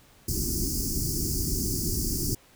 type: band-stop noise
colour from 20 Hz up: pink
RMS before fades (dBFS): -28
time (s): 0.28-2.35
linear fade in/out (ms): 5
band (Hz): 390 to 4700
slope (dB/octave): 96
effects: pink hiss -57 dBFS RMS until 2.55 s